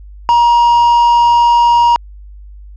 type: tone with quantisation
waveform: triangle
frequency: 948 Hz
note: A#5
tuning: 29 cents sharp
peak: -4 dBFS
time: 0.29-1.96 s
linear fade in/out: 0 ms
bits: 4
effects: added 50 Hz sine -31 dBFS peak until 2.76 s + resampled to 16000 Hz